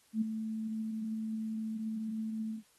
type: tone with ADSR envelope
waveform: sine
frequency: 220 Hz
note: A3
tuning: in tune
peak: -25 dBFS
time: 0.13-2.63 s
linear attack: 84 ms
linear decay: 12 ms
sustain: -9 dB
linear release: 110 ms
effects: white hiss -67 dBFS RMS until 2.78 s + AAC 32 kbps